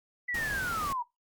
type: linear sweep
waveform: sine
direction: down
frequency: 2000 to 932.3 Hz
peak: -30 dBFS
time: 0.28-1.03 s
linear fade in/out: 10 ms
type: noise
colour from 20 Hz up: pink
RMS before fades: -39 dBFS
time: 0.34-0.93 s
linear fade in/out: 5 ms
effects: noise-tail reverb RT60 0.2 s tail -22 dB re dry + Opus 48 kbps